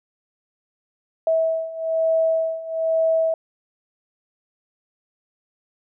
sine beating tone pair, 648 / 649.1 Hz, E5 / E5, -30 / -27 cents, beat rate 1.1 Hz, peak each -23 / -20 dBFS, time 1.27-3.34 s, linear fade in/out 2 ms, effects none

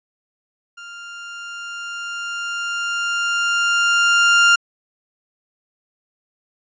30% pulse tone with level ramp, 1396.9 Hz, F6, in tune, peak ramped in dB -32 to -7 dBFS, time 0.77-4.56 s, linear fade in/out 10 ms, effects resampled to 16000 Hz

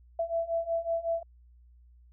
sine beating tone pair, 664 / 669.4 Hz, E5 / E5, +12 / +26 cents, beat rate 5.4 Hz, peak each -32 / -30 dBFS, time 0.19-1.23 s, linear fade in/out 5 ms, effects added 60 Hz sine -54 dBFS peak until 2.12 s

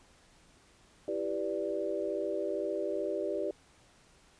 sine chord, E minor seventh, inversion none, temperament equal, 329.6 / 392 / 493.9 / 587.3 Hz, E4 / G4 / B4 / D5, 0 / 0 / 0 / 0 cents, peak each -38 / -35 / -39 / -35 dBFS, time 1.08-3.51 s, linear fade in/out 2 ms, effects pink hiss -62 dBFS RMS until 4.39 s + resampled to 22050 Hz

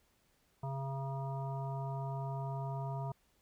harmonic tone, 136 Hz, C#3, 33 cents flat, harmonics 1 / 3 / 5 / 7 / 9, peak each -37 / -50 / -45 / -45 / -54 dBFS, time 0.63-3.12 s, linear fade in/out 5 ms, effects pink hiss -73 dBFS RMS until 3.41 s

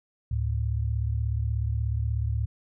sine tone pair together, 72.61 / 109.2 Hz, D2 / A2, -19 / -13 cents, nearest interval perfect fifth, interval 706 cents, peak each -27 dBFS, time 0.31-2.46 s, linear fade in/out 5 ms, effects none

